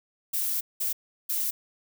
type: noise bursts at uneven times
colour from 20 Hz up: violet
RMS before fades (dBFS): -28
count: 3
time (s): 0.33-0.61 / 0.8-0.93 / 1.29-1.51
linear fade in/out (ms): 10
effects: none